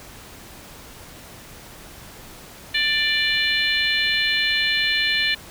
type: harmonic tone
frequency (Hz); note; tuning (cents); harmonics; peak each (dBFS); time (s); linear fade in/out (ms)
590; D5; +8; 3 / 4 / 5 / 6 / 7; -23 / -24 / -25 / -26 / -26; 2.74-5.35; 10
effects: pink hiss -42 dBFS RMS until 5.5 s